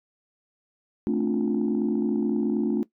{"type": "chord", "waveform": "sine", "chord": "D minor seventh", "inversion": "second", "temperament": "just", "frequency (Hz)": [220.2, 264.3, 293.7, 352.4], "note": ["A3", "C4", "D4", "F4"], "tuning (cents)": [2, 18, 0, 16], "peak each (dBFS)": [-24, -28, -26, -27], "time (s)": [1.07, 2.83], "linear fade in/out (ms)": 0, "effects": ["noise-tail reverb RT60 0.1 s tail -18 dB re dry", "tanh soft clip ceiling -16 dBFS"]}